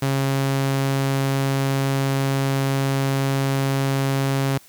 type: tone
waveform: sawtooth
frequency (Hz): 136.3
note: C#3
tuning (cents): -29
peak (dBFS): -15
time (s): 0.02-4.58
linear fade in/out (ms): 5
effects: white hiss -50 dBFS RMS until 4.68 s